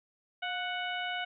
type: harmonic tone with a mistuned harmonic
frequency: 740 Hz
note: F#5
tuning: in tune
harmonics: 1 / 2 / 3 / 4 / 5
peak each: -37 / -37 / -40 / -39 / -48 dBFS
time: 0.42-1.25 s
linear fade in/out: 10 ms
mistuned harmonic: 1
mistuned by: -58 cents
effects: none